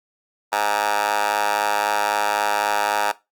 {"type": "tone with high-pass filter", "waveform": "10% pulse", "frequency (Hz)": 103.83, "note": "G#2", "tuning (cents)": 0, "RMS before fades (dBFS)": -21, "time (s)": [0.52, 3.12], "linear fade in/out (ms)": 10, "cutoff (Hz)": 920, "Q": 7.6, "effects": ["noise-tail reverb RT60 0.2 s tail -17 dB re dry", "Opus 48 kbps"]}